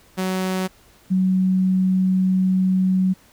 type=tone pair in turn; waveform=sawtooth / sine; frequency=186.8 / 186.8 Hz; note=F#3 / F#3; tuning=+17 / +17 cents; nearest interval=unison; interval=0 cents; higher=neither; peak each=-17 / -15 dBFS; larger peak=second; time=0.17-0.68 / 1.1-3.14 s; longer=second; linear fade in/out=20 ms; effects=pink hiss -53 dBFS RMS until 3.32 s